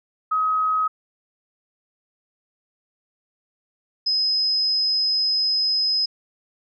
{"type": "tone pair in turn", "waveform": "sine", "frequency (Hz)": [1268, 5072], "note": ["D#6", "D#8"], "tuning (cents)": [32, 32], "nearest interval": "2 octaves", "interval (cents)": 2400, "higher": "second", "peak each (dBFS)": -18, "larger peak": "neither", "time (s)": [[0.31, 0.88], [4.06, 6.06]], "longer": "second", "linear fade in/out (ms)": 10, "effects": []}